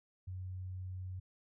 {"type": "tone", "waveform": "sine", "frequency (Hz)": 92.5, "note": "F#2", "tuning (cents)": 0, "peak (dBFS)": -40, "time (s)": [0.27, 1.2], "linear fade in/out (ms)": 10, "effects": []}